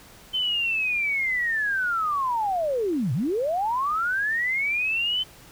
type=linear two-way sweep; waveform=sine; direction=down then up; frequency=3084 to 111 to 3084 Hz; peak=-22 dBFS; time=0.33-5.24 s; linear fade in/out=20 ms; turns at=3.13 s; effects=pink hiss -49 dBFS RMS until 5.51 s